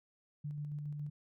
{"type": "tone with tremolo", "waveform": "sine", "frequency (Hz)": 147.4, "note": "D3", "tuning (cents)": 7, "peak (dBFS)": -37, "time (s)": [0.44, 1.1], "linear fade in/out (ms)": 10, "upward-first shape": "square", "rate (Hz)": 7.2, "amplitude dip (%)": 25, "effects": []}